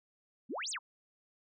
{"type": "exponential two-way sweep", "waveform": "sine", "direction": "up then down", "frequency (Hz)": [188.1, 8900, 821], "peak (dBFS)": -36, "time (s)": [0.49, 0.79], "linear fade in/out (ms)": 20, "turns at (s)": 0.7, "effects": []}